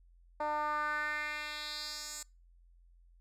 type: tone with band-pass filter sweep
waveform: 10% pulse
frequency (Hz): 300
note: D4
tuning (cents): +37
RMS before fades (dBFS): -37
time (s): 0.4-2.23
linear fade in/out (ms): 5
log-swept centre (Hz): 760 to 7600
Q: 2.7
effects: noise-tail reverb RT60 0.3 s tail -26 dB re dry + added 43 Hz sine -59 dBFS peak until 3.2 s